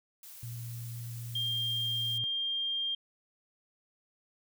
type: noise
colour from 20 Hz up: blue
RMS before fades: -49 dBFS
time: 0.23-2.18 s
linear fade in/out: 2 ms
type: tone with pitch glide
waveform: sine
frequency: 117.9 to 117.09 Hz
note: A#2 to A#2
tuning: +20 to +8 cents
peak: -38 dBFS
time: 0.43-2.24 s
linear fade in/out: 0 ms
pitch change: -12 cents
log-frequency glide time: 1.17-1.71 s
type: tone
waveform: sine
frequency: 3200 Hz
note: G7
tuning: 35 cents sharp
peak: -30 dBFS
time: 1.35-2.95 s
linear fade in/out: 5 ms
effects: none